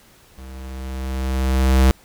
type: tone with level ramp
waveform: square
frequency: 65.41 Hz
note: C2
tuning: in tune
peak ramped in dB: -36 to -10 dBFS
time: 0.38-1.91 s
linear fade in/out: 0 ms
effects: pink hiss -51 dBFS RMS until 2.04 s

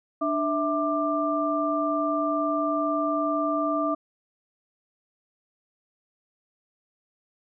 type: tone cluster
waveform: sine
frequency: 296.3 / 654 / 1186 Hz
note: D4 / E5 / D6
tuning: +15 / -14 / +17 cents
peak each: -27 dBFS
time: 0.21-3.95 s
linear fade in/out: 10 ms
effects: none

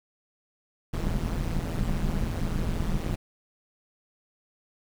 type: noise with amplitude modulation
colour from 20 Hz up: brown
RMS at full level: -24 dBFS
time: 0.93-3.16 s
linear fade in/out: 10 ms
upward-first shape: sine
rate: 167 Hz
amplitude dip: 90%
effects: none

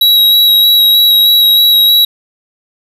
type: tone with vibrato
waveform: square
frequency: 3862 Hz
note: B7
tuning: 39 cents flat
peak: -5 dBFS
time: 0.01-2.05 s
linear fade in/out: 5 ms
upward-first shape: square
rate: 3.2 Hz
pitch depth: 11 cents each way
effects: none

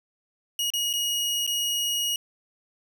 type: tone with dropouts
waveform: sawtooth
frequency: 2888 Hz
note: F#7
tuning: 43 cents flat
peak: -21 dBFS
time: 0.59-2.16 s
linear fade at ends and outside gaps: 2 ms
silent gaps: 0.703-0.736 / 0.93-0.936 / 1.466-1.475 s
effects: none

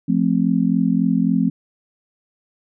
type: chord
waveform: sine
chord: F major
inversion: none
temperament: just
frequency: 174.61 / 218.3 / 261.9 Hz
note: F3 / A3 / C4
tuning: 0 / -13 / +2 cents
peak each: -19 dBFS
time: 0.08-1.5 s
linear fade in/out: 10 ms
effects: none

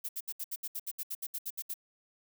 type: noise bursts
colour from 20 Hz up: violet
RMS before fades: -37 dBFS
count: 15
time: 0.04-1.741 s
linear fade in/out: 10 ms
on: 49 ms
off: 69 ms
effects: none

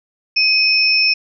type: tone pair together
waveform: sine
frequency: 2522 / 5324 Hz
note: D#7 / E8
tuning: +23 / +16 cents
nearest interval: octave + minor second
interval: 1293 cents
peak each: -14 dBFS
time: 0.36-1.14 s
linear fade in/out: 10 ms
effects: none

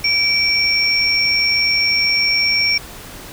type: tone pair together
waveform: sine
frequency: 2316 / 5508 Hz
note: D7 / F8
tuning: -25 / -25 cents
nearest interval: octave + minor third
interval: 1500 cents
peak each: -16 dBFS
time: 0.04-2.78 s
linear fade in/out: 5 ms
effects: pink hiss -35 dBFS RMS until 3.32 s

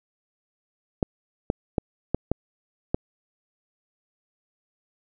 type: clicks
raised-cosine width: 2 ms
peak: -8 dBFS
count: 6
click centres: 1.028 / 1.501 / 1.782 / 2.146 / 2.316 / 2.945 s
effects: none

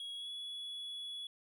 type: tone with pitch glide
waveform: triangle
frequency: 3322 to 3388 Hz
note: G#7 to G#7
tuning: 0 to +34 cents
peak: -40 dBFS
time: 0-1.27 s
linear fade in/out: 2 ms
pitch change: +34 cents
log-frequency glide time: 0.15-0.3 s
effects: none

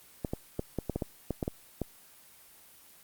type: clicks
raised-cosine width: 2 ms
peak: -17 dBFS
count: 11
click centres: 0.248 / 0.335 / 0.594 / 0.787 / 0.897 / 0.96 / 1.022 / 1.307 / 1.428 / 1.479 / 1.817 s
effects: white hiss -56 dBFS RMS until 3.03 s + Opus 24 kbps

